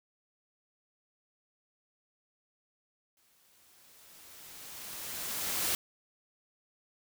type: noise with exponential growth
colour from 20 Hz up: white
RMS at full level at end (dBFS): -30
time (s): 3.17-5.75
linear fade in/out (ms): 1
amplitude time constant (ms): 560
effects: none